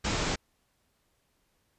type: low-pass noise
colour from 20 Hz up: pink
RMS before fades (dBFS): -30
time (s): 0.04-0.36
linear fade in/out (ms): 10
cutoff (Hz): 7700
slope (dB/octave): 96
effects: pink hiss -73 dBFS RMS until 1.78 s + resampled to 32000 Hz